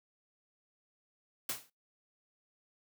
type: noise with exponential decay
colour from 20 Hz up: white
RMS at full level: -32 dBFS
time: 1.49-1.7 s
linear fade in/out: 5 ms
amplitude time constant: 44 ms
effects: noise-tail reverb RT60 0.2 s tail -21 dB re dry + high-pass 100 Hz 12 dB/octave